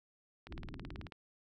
click train, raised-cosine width 0.3 ms, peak -31 dBFS, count 13, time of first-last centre 0.47-1.122 s, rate 18.4 Hz
pink low-pass noise, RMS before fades -47 dBFS, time 0.47-1.1 s, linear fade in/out 50 ms, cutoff 390 Hz, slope 96 dB/octave
effects none

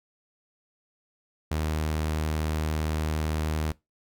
sawtooth tone, 77.7 Hz, D#2, 2 cents flat, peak -22 dBFS, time 1.51-3.72 s, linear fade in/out 5 ms, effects noise-tail reverb RT60 0.2 s tail -21 dB re dry

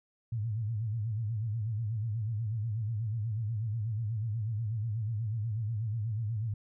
sine tone with vibrato, 110 Hz, A2, in tune, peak -30 dBFS, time 0.32-6.54 s, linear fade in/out 5 ms, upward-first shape sine, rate 8.2 Hz, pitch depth 130 cents each way, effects none

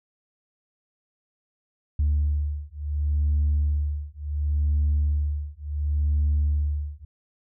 sine beating tone pair, 73.42 / 74.12 Hz, D2 / D2, 0 / +17 cents, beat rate 0.7 Hz, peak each -23 dBFS, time 1.99-7.05 s, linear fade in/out 5 ms, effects tanh soft clip ceiling -16 dBFS

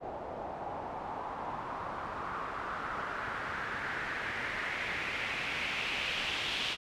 white noise with low-pass filter sweep, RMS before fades -37 dBFS, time 0-6.77 s, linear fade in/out 50 ms, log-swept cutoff 690 to 3200 Hz, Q 2.9, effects none

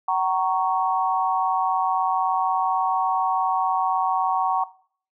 sine chord, F# major, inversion none, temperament equal with one note detuned, 756.4 / 932.3 / 1108.7 Hz, F#5 / A#5 / C#6, +38 / 0 / 0 cents, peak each -24 dBFS, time 0.08-4.64 s, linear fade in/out 5 ms, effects noise-tail reverb RT60 0.5 s tail -18 dB re dry

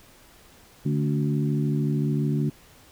harmonic tone with a mistuned harmonic, 73.42 Hz, D2, in tune, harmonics 2 / 3 / 4 / 5, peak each -23 / -28 / -30 / -34 dBFS, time 0.85-2.5 s, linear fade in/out 10 ms, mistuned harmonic 4, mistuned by -46 cents, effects pink hiss -53 dBFS RMS until 2.91 s

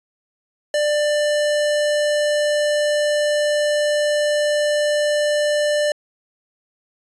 square tone, 593 Hz, D5, 17 cents sharp, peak -17 dBFS, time 0.74-5.92 s, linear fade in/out 2 ms, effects resampled to 22050 Hz

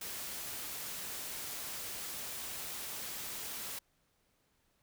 white noise, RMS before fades -42 dBFS, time 0.01-3.79 s, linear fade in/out 5 ms, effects pink hiss -75 dBFS RMS until 4.82 s

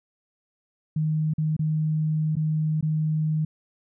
sine tone with dropouts, 155.4 Hz, D#3, 2 cents flat, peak -21 dBFS, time 0.96-3.45 s, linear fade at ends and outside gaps 5 ms, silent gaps 1.337-1.381 / 1.566-1.592 / 2.355-2.366 / 2.81-2.826 s, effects none

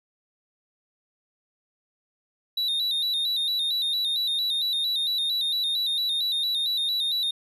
triangle tone with vibrato, 3800 Hz, A#7, 33 cents sharp, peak -22 dBFS, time 2.57-7.31 s, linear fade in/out 5 ms, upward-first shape square, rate 4.4 Hz, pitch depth 59 cents each way, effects none

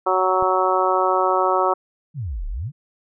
harmonic tone, 186.2 Hz, F#3, 11 cents sharp, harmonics 2 / 3 / 4 / 5 / 6 / 7, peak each -23 / -23 / -23 / -23 / -23 / -23 dBFS, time 0.06-1.74 s, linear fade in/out 10 ms
click, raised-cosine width 5 ms, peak -24 dBFS, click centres 0.425 s
sine exponential two-way sweep, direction down then up, 164.81 to 32.7 to 164.81 Hz, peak -24 dBFS, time 2.14-2.72 s, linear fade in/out 50 ms, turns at 2.47 s
effects none

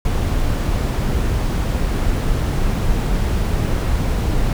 brown noise, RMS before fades -18 dBFS, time 0.05-4.53 s, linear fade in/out 2 ms, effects none

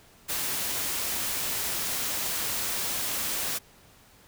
white noise, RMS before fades -30 dBFS, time 0.28-3.59 s, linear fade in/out 20 ms, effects pink hiss -56 dBFS RMS until 4.27 s

